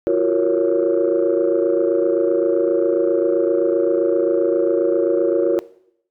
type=chord; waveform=sine; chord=Gb major seventh; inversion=third; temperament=equal with one note detuned; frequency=342.4 / 370 / 466.2 / 554.4 Hz; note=F4 / Gb4 / Bb4 / Db5; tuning=-34 / 0 / 0 / 0 cents; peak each=-19 dBFS; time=0.07-5.59 s; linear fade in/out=0 ms; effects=noise-tail reverb RT60 0.7 s tail -19 dB re dry + tanh soft clip ceiling -8 dBFS